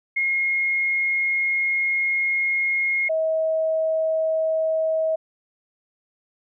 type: tone pair in turn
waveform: sine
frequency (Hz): 2150 / 639.2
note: C7 / D#5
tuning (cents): +47 / +47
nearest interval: octave + major sixth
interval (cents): 2100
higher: first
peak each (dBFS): -19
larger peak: neither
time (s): 0.16-3.09 / 3.09-5.16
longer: first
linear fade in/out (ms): 10
effects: none